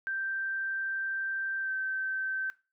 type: tone with pitch glide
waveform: sine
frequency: 1568 to 1547.3 Hz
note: G6 to G6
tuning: 0 to -23 cents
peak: -30 dBFS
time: 0.07-2.5 s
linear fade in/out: 0 ms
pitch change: -23 cents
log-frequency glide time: 1.61-1.71 s
effects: noise-tail reverb RT60 0.3 s tail -19 dB re dry